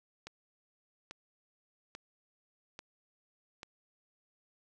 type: click train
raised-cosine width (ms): 0.2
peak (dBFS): -27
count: 5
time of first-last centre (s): 0.27-3.631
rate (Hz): 1.19
effects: none